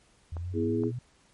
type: exponential sweep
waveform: sine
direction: up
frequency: 80.8 to 125.9 Hz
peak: -32 dBFS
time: 0.32-0.99 s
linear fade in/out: 5 ms
type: clicks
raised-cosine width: 1 ms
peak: -28 dBFS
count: 2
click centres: 0.368 / 0.836 s
type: chord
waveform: sine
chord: E major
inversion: second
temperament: equal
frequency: 246.9 / 329.6 / 415.3 Hz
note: B3 / E4 / G#4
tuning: 0 / 0 / 0 cents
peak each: -30 dBFS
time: 0.53-0.92 s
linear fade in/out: 50 ms
effects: pink hiss -63 dBFS RMS until 1.33 s + MP3 48 kbps